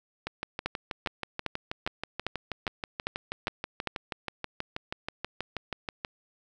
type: two click trains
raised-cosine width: 0.3 ms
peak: -13 / -16 dBFS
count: 9 / 37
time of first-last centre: 0.66-3.873 / 0.27-6.048 s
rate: 2.49 / 6.23 Hz
effects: none